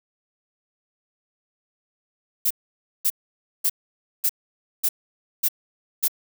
violet noise bursts, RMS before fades -20 dBFS, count 7, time 2.45-6.082 s, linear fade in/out 10 ms, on 56 ms, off 540 ms, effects none

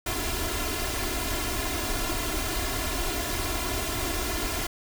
pink noise with comb filter, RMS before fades -29 dBFS, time 0.06-4.67 s, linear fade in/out 5 ms, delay 2.9 ms, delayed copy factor +0.85, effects none

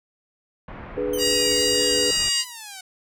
pink low-pass noise, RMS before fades -38 dBFS, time 0.68-2.29 s, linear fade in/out 2 ms, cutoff 2200 Hz, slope 24 dB/octave
sine chord, G# diminished, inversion second, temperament equal, 293.7 / 415.3 / 493.9 Hz, D4 / G#4 / B4, 0 / 0 / 0 cents, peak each -30 / -26 / -25 dBFS, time 0.97-2.11 s, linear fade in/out 5 ms
5% pulse exponential sweep, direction down, 3136 to 740 Hz, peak -24 dBFS, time 1.13-2.81 s, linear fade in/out 5 ms
harmonic tone, 950 Hz, A#5, 33 cents sharp, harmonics 2 / 3 / 4 / 5 / 6 / 7 / 8 / 9, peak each -32 / -25 / -34 / -23 / -32 / -34 / -28 / -33 dBFS, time 1.18-2.45 s, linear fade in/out 50 ms
effects none

